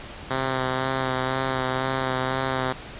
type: tone with vibrato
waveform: 5% pulse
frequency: 130.81 Hz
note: C3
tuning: in tune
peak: -12 dBFS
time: 0.3-2.73 s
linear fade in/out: 10 ms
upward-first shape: sine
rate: 2 Hz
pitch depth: 20 cents each way
effects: pink hiss -39 dBFS RMS until 2.99 s + resampled to 8000 Hz